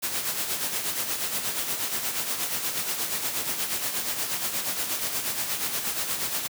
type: noise with tremolo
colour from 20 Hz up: white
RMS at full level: -27 dBFS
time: 0.02-6.48 s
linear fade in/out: 20 ms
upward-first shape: sine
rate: 8.4 Hz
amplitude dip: 50%
effects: high-pass 100 Hz 12 dB/octave